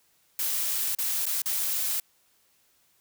blue noise with dropouts, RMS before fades -28 dBFS, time 0.39-2 s, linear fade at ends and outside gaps 2 ms, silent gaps 0.95-0.986 / 1.256-1.265 / 1.419-1.458 s, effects white hiss -66 dBFS RMS until 3 s

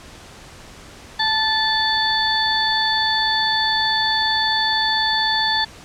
harmonic tone with a mistuned harmonic, 876 Hz, A5, 8 cents flat, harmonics 1 / 2 / 4 / 5, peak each -22 / -22 / -22 / -22 dBFS, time 1.19-5.65 s, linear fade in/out 10 ms, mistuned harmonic 5, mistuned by +30 cents, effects pink hiss -41 dBFS RMS until 5.84 s + low-pass 8000 Hz 12 dB/octave

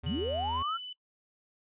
square tone, 82.41 Hz, E2, in tune, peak -38 dBFS, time 0.03-0.63 s, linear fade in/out 10 ms
sine linear sweep, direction up, 98 to 1396.9 Hz, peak -30 dBFS, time 0.05-0.78 s, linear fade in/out 20 ms
sine tone with pitch glide, 2947 to 2993 Hz, F#7 to F#7, -8 to +19 cents, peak -39 dBFS, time 0.06-0.93 s, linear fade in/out 5 ms, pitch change +27 cents, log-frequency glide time 0.28-0.68 s
effects noise-tail reverb RT60 0.1 s tail -22 dB re dry + resampled to 8000 Hz

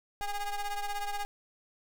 45% pulse ring-modulated tone, 410.2 Hz, G#4, 21 cents flat, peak -29 dBFS, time 0.21-1.25 s, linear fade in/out 0 ms, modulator 402 Hz, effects none

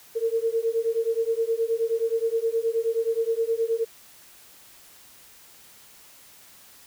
sine beating tone pair, 451.1 / 460.6 Hz, A4 / A#4, +43 / -21 cents, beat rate 9.5 Hz, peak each -25 dBFS, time 0.15-3.85 s, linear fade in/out 20 ms, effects white hiss -51 dBFS RMS until 6.86 s

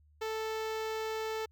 sawtooth tone with notch filter, 440 Hz, A4, in tune, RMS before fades -36 dBFS, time 0.21-1.46 s, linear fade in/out 10 ms, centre 10000 Hz, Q 0.82, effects added 75 Hz sine -61 dBFS peak until 1.51 s

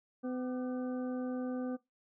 harmonic tone with a mistuned harmonic, 253 Hz, B3, 42 cents sharp, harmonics 1 / 2 / 3 / 5 / 6, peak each -35 / -41 / -50 / -53 / -56 dBFS, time 0.23-1.77 s, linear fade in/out 20 ms, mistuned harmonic 5, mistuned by -97 cents, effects noise-tail reverb RT60 0.2 s tail -20 dB re dry

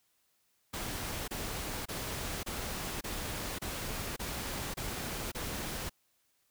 pink noise bursts, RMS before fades -38 dBFS, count 9, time 0.73-5.896 s, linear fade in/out 10 ms, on 550 ms, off 27 ms, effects white hiss -74 dBFS RMS until 6.5 s

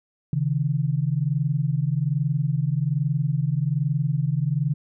sine tone pair together, 135.29 / 156.5 Hz, C#3 / D#3, -42 / +10 cents, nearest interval minor third, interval 252 cents, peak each -23 dBFS, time 0.33-4.74 s, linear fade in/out 2 ms, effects none

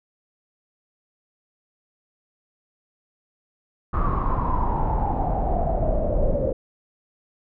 brown noise with low-pass filter sweep, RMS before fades -22 dBFS, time 3.93-6.53 s, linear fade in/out 10 ms, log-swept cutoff 1200 to 530 Hz, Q 9.9, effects none

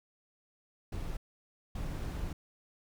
brown noise bursts at uneven times, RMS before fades -37 dBFS, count 2, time 0.92-1.17 / 1.75-2.33 s, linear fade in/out 5 ms, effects none

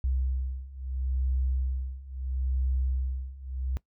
sine beating tone pair, 64.3 / 65.05 Hz, C2 / C2, -30 / -9 cents, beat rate 0.75 Hz, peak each -31 / -29 dBFS, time 0.04-3.77 s, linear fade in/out 0 ms, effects noise-tail reverb RT60 0.1 s tail -20 dB re dry

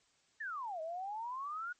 sine exponential two-way sweep, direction down then up, 1840 to 622.3 to 1474 Hz, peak -38 dBFS, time 0.4-1.73 s, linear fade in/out 10 ms, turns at 0.81 s, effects white hiss -72 dBFS RMS until 1.79 s + MP3 32 kbps

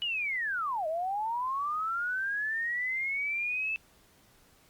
sine linear two-way sweep, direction down then up, 2960 to 613 to 2642 Hz, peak -29 dBFS, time 0.02-3.76 s, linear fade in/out 0 ms, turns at 0.87 s, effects pink hiss -62 dBFS RMS until 4.69 s + Opus 48 kbps

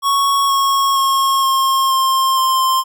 square tone with pitch steps, 1108.7 / 1096.6 / 1084.6 / 1072.8 / 1061.1 / 1049.5 Hz, C#6 / C#6 / C#6 / C6 / C6 / C6, 0 / -19 / -38 / +43 / +24 / +5 cents, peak -13 dBFS, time 0.02-2.84 s, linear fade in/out 50 ms, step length 470 ms, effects none

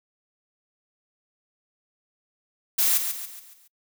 blue noise with echo, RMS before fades -21 dBFS, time 2.78-2.98 s, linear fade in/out 10 ms, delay 140 ms, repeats 5, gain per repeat -7 dB, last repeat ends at 3.68 s, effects noise-tail reverb RT60 0.1 s tail -26 dB re dry

